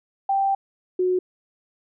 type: tone pair in turn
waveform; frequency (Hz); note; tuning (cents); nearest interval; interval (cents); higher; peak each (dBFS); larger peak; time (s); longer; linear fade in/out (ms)
sine; 784 / 366; G5 / F#4; 0 / -19; octave + minor second; 1319; first; -18; neither; 0.29-0.55 / 0.99-1.19; first; 5
effects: none